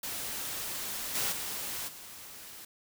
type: noise with level steps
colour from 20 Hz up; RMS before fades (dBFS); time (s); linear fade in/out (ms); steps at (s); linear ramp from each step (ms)
white; -37 / -31 / -37 / -47; 0.03-2.65; 5; 1.14 / 1.31 / 1.87; 20
effects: none